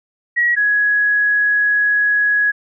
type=tone pair in turn; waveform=sine; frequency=1912 / 1672.7 Hz; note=A#6 / G#6; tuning=+43 / +12 cents; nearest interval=major second; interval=231 cents; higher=first; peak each=-12 dBFS; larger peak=neither; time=0.36-0.56 / 0.56-2.52 s; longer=second; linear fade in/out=20 ms; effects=none